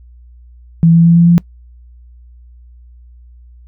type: tone with pitch steps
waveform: sine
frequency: 165.9 / 167.34 / 168.8 / 170.27 / 171.75 Hz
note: E3 / E3 / E3 / F3 / F3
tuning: +11 / +26 / +41 / -44 / -29 cents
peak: -4 dBFS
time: 0.83-1.38 s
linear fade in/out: 0 ms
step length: 110 ms
effects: noise-tail reverb RT60 0.1 s tail -23 dB re dry + added 60 Hz sine -37 dBFS peak until 3.67 s